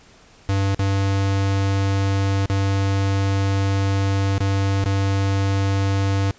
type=tone with dropouts; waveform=square; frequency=98 Hz; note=G2; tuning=in tune; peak=-18 dBFS; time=0.49-6.31 s; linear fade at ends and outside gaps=0 ms; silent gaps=0.746-0.793 / 2.458-2.499 / 4.381-4.405 / 4.841-4.859 s; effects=pink hiss -50 dBFS RMS until 6.38 s + resampled to 16000 Hz